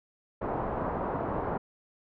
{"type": "low-pass noise", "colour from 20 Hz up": "white", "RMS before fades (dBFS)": -32, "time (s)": [0.41, 1.58], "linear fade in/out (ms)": 10, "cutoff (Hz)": 1000, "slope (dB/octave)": 24, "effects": []}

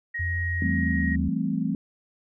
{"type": "tone", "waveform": "sine", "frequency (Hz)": 1884, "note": "A#6", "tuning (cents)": 18, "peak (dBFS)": -28, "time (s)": [0.14, 1.16], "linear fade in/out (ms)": 10}
{"type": "tone with pitch glide", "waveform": "sine", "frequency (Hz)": [87.31, 77.78], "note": ["F2", "D#2"], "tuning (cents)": [0, 0], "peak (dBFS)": -26, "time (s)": [0.19, 1.29], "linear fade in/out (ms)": 10, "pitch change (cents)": -200, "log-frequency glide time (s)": [0.74, 1.06]}
{"type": "chord", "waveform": "sine", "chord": "A minor seventh", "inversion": "second", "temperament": "equal with one note detuned", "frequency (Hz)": [167.99, 196, 220, 261.6], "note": ["E3", "G3", "A3", "C4"], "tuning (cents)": [33, 0, 0, 0], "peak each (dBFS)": -29, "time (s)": [0.62, 1.75], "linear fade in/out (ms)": 2}
{"effects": []}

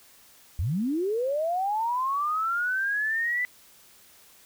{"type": "linear sweep", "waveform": "sine", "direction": "up", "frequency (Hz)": [69.2, 2000], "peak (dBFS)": -24, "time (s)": [0.59, 3.45], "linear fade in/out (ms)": 0, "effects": ["white hiss -55 dBFS RMS until 4.45 s"]}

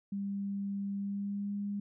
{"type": "tone with pitch glide", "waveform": "sine", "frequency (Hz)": [199.1, 202.7], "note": ["G3", "G#3"], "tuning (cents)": [27, -42], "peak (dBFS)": -33, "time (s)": [0.12, 1.8], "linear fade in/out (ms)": 5, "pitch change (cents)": 31, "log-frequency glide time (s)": [0.96, 1.55], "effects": []}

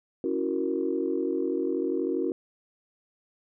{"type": "chord", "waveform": "sine", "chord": "F# dominant seventh", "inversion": "second", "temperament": "equal", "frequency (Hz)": [277.2, 329.6, 370, 466.2], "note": ["C#4", "E4", "F#4", "A#4"], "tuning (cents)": [0, 0, 0, 0], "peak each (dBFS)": [-31, -30, -29, -32], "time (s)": [0.24, 2.32], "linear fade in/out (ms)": 2, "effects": ["tanh soft clip ceiling -14 dBFS"]}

